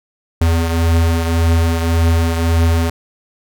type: beating tone pair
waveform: square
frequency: 82.7 / 84.5 Hz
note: E2 / E2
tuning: +6 / +43 cents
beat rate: 1.8 Hz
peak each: -13 / -21 dBFS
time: 0.41-2.9 s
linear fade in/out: 5 ms
effects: none